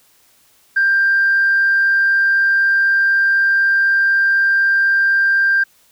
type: tone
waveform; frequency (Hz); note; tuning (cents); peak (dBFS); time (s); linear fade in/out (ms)
sine; 1586; G6; +20; -10; 0.76-5.64; 10
effects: tanh soft clip ceiling -7 dBFS + white hiss -54 dBFS RMS until 5.91 s